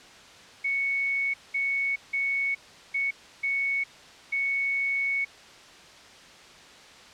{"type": "tone bursts at uneven times", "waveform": "sine", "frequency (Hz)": 2217, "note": "C#7", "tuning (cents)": 0, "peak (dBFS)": -24, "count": 6, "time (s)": [[0.64, 1.34], [1.54, 1.96], [2.13, 2.55], [2.94, 3.11], [3.43, 3.84], [4.32, 5.25]], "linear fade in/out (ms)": 10, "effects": ["white hiss -49 dBFS RMS until 7.13 s", "low-pass 5000 Hz 12 dB/octave"]}